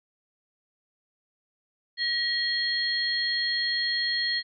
sine tone cluster, 1903 / 3252 / 4280 Hz, A#6 / G#7 / C8, +35 / -37 / +38 cents, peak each -28 / -34 / -27 dBFS, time 1.97-4.43 s, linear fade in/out 50 ms, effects none

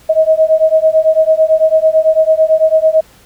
sine beating tone pair, 630 / 639 Hz, D#5 / D#5, +21 / +46 cents, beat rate 9 Hz, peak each -10 dBFS, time 0.09-3.01 s, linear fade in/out 10 ms, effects pink hiss -45 dBFS RMS until 3.25 s

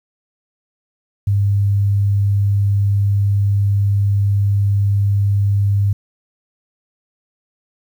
sine tone, 100.5 Hz, G2, 44 cents sharp, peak -12 dBFS, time 1.27-5.93 s, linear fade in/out 5 ms, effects 8-bit

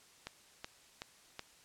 click train, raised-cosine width 0.2 ms, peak -24 dBFS, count 4, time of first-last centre 0.27-1.394 s, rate 2.67 Hz, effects white hiss -62 dBFS RMS until 1.64 s + low-pass 9000 Hz 12 dB/octave

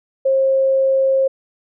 sine tone, 535 Hz, C5, 38 cents sharp, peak -12 dBFS, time 0.25-1.28 s, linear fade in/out 10 ms, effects none

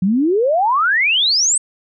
sine exponential sweep, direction up, 176.2 to 8510 Hz, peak -12 dBFS, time 0.02-1.58 s, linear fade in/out 5 ms, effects none

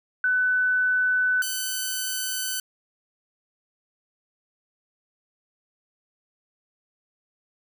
sine / 5% pulse tone pair in turn, 1500 / 1512.2 Hz, F#6 / F#6, +23 / +37 cents, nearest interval unison, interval 14 cents, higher second, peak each -19 / -15 dBFS, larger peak second, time 0.24-1.42 / 1.42-2.6 s, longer neither, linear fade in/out 2 ms, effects none

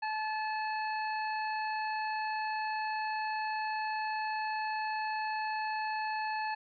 harmonic tone, 865 Hz, A5, 30 cents flat, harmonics 1 / 2 / 3 / 5, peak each -33 / -39 / -43 / -47 dBFS, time 0.02-6.55 s, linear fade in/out 10 ms, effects none

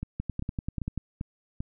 two click trains, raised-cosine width 5 ms, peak -20 / -18 dBFS, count 5 / 9, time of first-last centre 0.03-1.605 / 0.2-0.977 s, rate 2.54 / 10.3 Hz, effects none

